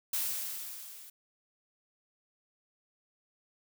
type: noise with level ramp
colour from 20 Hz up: blue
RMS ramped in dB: -31 to -51 dBFS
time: 0.13-1.1 s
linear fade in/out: 5 ms
effects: none